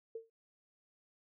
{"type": "tone with exponential decay", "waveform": "sine", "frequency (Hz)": 453, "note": "A#4", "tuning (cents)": -50, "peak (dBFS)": -37, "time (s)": [0.15, 0.3], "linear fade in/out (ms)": 5, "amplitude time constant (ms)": 32, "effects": []}